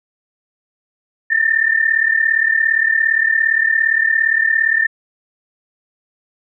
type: tone pair together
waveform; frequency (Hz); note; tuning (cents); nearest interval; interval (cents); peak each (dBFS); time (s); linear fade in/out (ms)
sine; 1777.6 / 1815; A6 / A#6; +17 / -47; unison; 36; -15; 1.3-4.87; 10
effects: none